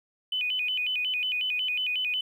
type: tone with vibrato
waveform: triangle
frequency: 2736 Hz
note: F7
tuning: 36 cents flat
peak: -22 dBFS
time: 0.32-2.21 s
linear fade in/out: 5 ms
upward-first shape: square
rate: 5.5 Hz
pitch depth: 170 cents each way
effects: tanh soft clip ceiling -24 dBFS